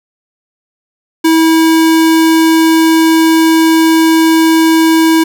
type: tone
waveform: square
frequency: 323.7 Hz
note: E4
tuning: 31 cents flat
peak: -6 dBFS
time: 1.24-5.24 s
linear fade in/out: 10 ms
effects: none